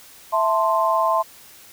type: chord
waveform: sine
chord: A minor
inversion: second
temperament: equal with one note detuned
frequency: 659.3 / 883.1 / 1046.5 Hz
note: E5 / A5 / C6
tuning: 0 / +6 / 0 cents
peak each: -21 / -23 / -19 dBFS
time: 0.32-1.23 s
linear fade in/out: 20 ms
effects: white hiss -46 dBFS RMS until 1.72 s